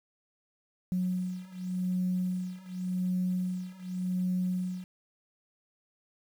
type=beating tone pair; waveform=sine; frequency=182.2 / 183.08 Hz; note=F#3 / F#3; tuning=-26 / -18 cents; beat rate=0.88 Hz; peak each=-32 / -31 dBFS; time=0.92-4.84 s; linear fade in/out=0 ms; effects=tanh soft clip ceiling -21 dBFS + 9-bit